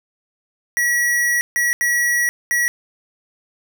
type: tone bursts at uneven times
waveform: square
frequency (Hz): 1926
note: B6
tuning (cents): -44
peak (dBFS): -16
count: 4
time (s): 0.77-1.41 / 1.56-1.73 / 1.81-2.29 / 2.51-2.68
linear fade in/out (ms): 0
effects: none